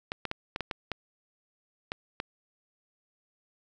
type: clicks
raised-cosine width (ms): 0.3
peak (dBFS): -16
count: 9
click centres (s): 0.119 / 0.253 / 0.314 / 0.561 / 0.607 / 0.712 / 0.917 / 1.919 / 2.201
effects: none